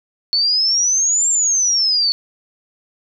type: exponential two-way sweep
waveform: sine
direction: up then down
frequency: 4415 to 7459 to 4415 Hz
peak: -13 dBFS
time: 0.33-2.12 s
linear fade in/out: 0 ms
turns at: 1.29 s
effects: none